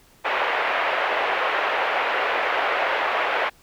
pink band-pass noise, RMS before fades -23 dBFS, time 0.24-3.5 s, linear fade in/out 20 ms, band 520 to 2600 Hz, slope 24 dB/octave, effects pink hiss -55 dBFS RMS until 3.62 s

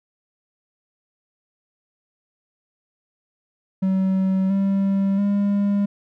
triangle tone with pitch steps, 190 / 195.79 / 201.8 Hz, F#3 / G3 / G#3, +46 / -2 / -49 cents, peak -15 dBFS, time 3.82-5.86 s, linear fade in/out 10 ms, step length 680 ms, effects none

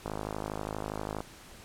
click train, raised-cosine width 1 ms, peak -20 dBFS, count 61, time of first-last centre 0.06-1.205 s, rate 52.4 Hz, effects pink hiss -51 dBFS RMS until 1.64 s + low-pass 12000 Hz 12 dB/octave

